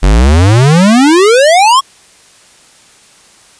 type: exponential sweep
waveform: square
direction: up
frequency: 44 to 1124 Hz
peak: -4 dBFS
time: 0.02-1.81 s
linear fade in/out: 20 ms
effects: white hiss -42 dBFS RMS until 3.59 s + resampled to 22050 Hz